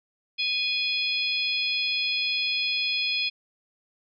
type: harmonic tone with a mistuned harmonic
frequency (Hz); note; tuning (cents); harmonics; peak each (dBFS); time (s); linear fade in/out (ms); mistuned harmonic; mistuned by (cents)
839; G#5; +17; 3 / 4 / 5 / 6; -27 / -29 / -31 / -33; 0.38-3.3; 20; 3; -26
effects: none